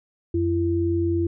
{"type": "tone pair together", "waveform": "sine", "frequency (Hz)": [89.45, 337.7], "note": ["F2", "E4"], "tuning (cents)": [42, 42], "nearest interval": "octave + major seventh", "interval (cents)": 2300, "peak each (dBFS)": [-24, -21], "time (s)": [0.34, 1.27], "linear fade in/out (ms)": 5, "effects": []}